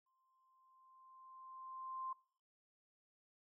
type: tone with exponential growth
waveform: sine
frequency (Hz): 1046.5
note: C6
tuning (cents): 0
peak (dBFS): -40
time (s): 0.06-2.13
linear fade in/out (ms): 5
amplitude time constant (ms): 450
effects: noise-tail reverb RT60 0.6 s tail -23 dB re dry